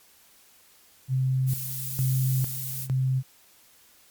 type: tone with tremolo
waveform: sine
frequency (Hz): 130.81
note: C3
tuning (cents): 0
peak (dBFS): -21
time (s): 1.08-3.23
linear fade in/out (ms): 50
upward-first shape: square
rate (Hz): 1.1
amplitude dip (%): 80
type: noise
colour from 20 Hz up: violet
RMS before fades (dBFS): -33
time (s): 1.46-2.88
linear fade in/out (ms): 50
effects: white hiss -57 dBFS RMS until 4.1 s + MP3 96 kbps